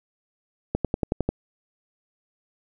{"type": "accelerating click train", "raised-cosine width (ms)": 2, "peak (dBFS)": -9, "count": 7, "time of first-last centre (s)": [0.75, 1.29], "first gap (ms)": 97, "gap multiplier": 0.97, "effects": []}